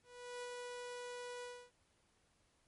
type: tone with ADSR envelope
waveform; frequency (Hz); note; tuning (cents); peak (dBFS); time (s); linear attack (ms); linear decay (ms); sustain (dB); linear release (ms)
sawtooth; 490; B4; -14; -39; 0.03-1.71; 400; 30; -2; 280
effects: pink hiss -75 dBFS RMS until 2.67 s + MP3 48 kbps